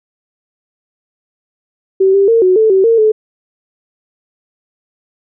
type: tone with pitch steps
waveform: sine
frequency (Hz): 383.1 / 395.2 / 457.9 / 369.3 / 439.2 / 382.3 / 457.7 / 432.4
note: G4 / G4 / A#4 / F#4 / A4 / G4 / A#4 / A4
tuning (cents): -40 / +14 / -31 / -3 / -3 / -43 / -32 / -30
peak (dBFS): -6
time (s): 2-3.12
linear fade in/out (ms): 10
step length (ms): 140
effects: none